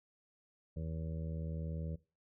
harmonic tone, 80.3 Hz, E2, 45 cents flat, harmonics 1 / 2 / 3 / 4 / 5 / 6 / 7, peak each -40 / -41 / -54 / -57 / -57 / -53 / -53 dBFS, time 0.76-1.96 s, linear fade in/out 10 ms, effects noise-tail reverb RT60 0.3 s tail -19 dB re dry

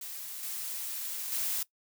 blue noise with level steps, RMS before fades -41 / -37 / -32 dBFS, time 0.01-1.63 s, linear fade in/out 5 ms, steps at 0.43 / 1.32 s, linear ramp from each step 2 ms, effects noise-tail reverb RT60 0.1 s tail -19 dB re dry

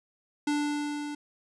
square tone with level ramp, 293.7 Hz, D4, in tune, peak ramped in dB -25 to -35 dBFS, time 0.47-1.15 s, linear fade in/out 5 ms, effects resampled to 22050 Hz

